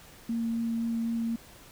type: tone with vibrato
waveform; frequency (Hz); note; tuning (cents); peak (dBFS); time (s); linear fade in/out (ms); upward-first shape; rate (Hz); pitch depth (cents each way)
sine; 230; A#3; -23; -27; 0.29-1.36; 5; sine; 3.9; 8
effects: pink hiss -52 dBFS RMS until 1.71 s